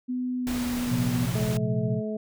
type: tone with pitch glide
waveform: sine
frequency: 251 to 244.3 Hz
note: B3 to B3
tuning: +28 to -19 cents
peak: -26 dBFS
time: 0.08-1.27 s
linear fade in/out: 20 ms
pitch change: -47 cents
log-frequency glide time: 0.38-0.65 s
type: noise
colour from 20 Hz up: pink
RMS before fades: -35 dBFS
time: 0.47-1.57 s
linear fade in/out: 0 ms
type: chord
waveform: sine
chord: Bb suspended second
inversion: none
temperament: equal with one note detuned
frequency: 116.54 / 130.81 / 175.42 Hz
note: Bb2 / C3 / F3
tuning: 0 / 0 / +8 cents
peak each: -29 / -28 / -31 dBFS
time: 0.87-2.02 s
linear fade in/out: 50 ms
type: harmonic tone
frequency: 215 Hz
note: A3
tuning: 40 cents flat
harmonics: 1 / 2 / 3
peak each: -30 / -33 / -35 dBFS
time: 1.35-2.17 s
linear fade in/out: 5 ms
effects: none